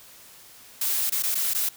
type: noise with dropouts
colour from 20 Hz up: blue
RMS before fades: -25 dBFS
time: 0.81-1.69 s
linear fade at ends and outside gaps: 5 ms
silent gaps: 1.098-1.121 / 1.225-1.234 / 1.346-1.352 / 1.536-1.547 s
effects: white hiss -49 dBFS RMS until 1.76 s